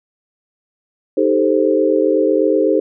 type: chord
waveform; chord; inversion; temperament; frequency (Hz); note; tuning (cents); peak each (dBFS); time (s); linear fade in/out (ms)
sine; A half-diminished seventh; second; equal; 311.1 / 392 / 440 / 523.3; Eb4 / G4 / A4 / C5; 0 / 0 / 0 / 0; -17; 1.17-2.8; 5
effects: none